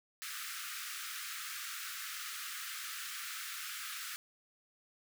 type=high-pass noise; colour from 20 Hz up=pink; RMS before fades=-43 dBFS; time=0.22-4.16 s; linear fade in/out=0 ms; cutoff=1200 Hz; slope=96 dB/octave; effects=none